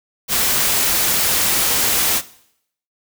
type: noise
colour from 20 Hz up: white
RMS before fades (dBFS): -17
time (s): 0.28-2.22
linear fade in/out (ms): 50
effects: noise-tail reverb RT60 0.7 s tail -18 dB re dry